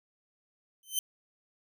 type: tone with exponential growth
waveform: 10% pulse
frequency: 3080 Hz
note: G7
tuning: 31 cents flat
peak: -16 dBFS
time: 0.83-0.99 s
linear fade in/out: 2 ms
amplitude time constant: 34 ms
effects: none